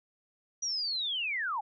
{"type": "linear sweep", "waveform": "sine", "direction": "down", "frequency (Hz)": [5850, 774], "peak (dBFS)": -30, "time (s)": [0.62, 1.61], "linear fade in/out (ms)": 10, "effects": []}